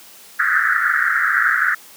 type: band-pass noise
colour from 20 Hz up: pink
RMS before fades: -17 dBFS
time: 0.39-1.75 s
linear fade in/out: 10 ms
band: 1300 to 1900 Hz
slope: 96 dB/octave
effects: white hiss -43 dBFS RMS until 1.96 s + high-pass 150 Hz 12 dB/octave